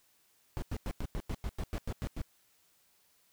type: noise bursts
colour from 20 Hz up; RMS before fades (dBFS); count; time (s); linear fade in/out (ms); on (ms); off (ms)
brown; -35; 12; 0.57-2.216; 0; 51; 94
effects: white hiss -69 dBFS RMS until 3.32 s